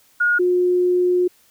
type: tone pair in turn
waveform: sine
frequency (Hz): 1437 / 359.2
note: F6 / F4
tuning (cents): +49 / +49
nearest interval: 2 octaves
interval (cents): 2400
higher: first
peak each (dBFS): -14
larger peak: neither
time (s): 0.2-0.39 / 0.39-1.28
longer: second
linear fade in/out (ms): 10
effects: white hiss -56 dBFS RMS until 1.5 s